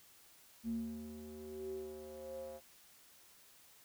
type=tone with band-pass filter sweep; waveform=square; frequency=75.9 Hz; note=D#2; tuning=42 cents flat; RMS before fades=-45 dBFS; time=0.63-2.61 s; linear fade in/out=50 ms; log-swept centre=220 to 600 Hz; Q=8.9; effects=white hiss -63 dBFS RMS until 3.84 s